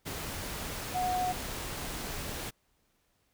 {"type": "tone in noise", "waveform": "sine", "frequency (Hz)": 731, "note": "F#5", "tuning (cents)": -21, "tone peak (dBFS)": -28, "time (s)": [0.94, 1.33], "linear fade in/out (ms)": 20, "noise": "pink", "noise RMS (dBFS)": -38, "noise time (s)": [0.05, 2.51], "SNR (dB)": 7, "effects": ["pink hiss -73 dBFS RMS until 3.33 s"]}